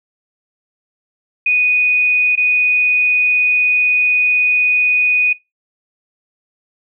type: tone with dropouts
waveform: sine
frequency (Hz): 2481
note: D#7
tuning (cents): -6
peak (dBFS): -11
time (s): 1.46-5.33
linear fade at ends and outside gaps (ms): 5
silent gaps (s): 2.355-2.375
effects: noise-tail reverb RT60 0.2 s tail -19 dB re dry